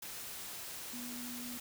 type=tone in noise; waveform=sine; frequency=243.4 Hz; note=B3; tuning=25 cents flat; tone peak=-44 dBFS; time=0.93-1.58 s; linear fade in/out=5 ms; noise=white; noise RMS=-45 dBFS; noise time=0.02-1.6 s; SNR=-2 dB; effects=none